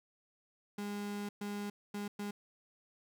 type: tone bursts at uneven times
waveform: 35% pulse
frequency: 204.6 Hz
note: G#3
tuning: 26 cents flat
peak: -36 dBFS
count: 4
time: 0.78-1.29 / 1.41-1.7 / 1.94-2.08 / 2.19-2.31 s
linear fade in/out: 5 ms
effects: none